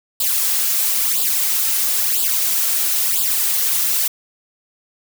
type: noise with flanger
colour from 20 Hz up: blue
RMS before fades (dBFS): -18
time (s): 0.2-4.08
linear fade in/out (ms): 5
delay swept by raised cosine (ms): 0.24 to 4.44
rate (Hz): 1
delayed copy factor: +0.75
effects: none